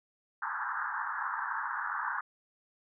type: band-pass noise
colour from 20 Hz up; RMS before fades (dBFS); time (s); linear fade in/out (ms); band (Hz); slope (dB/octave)
white; -35; 0.42-2.21; 5; 840 to 1700; 96
effects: none